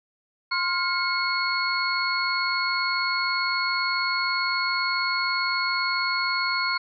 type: tone cluster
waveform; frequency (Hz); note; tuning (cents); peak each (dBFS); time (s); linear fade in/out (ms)
sine; 1049 / 1411 / 2184 / 4347; C6 / F6 / C#7 / C#8; +4 / +17 / -26 / -35; -28; 0.51-6.78; 10
effects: none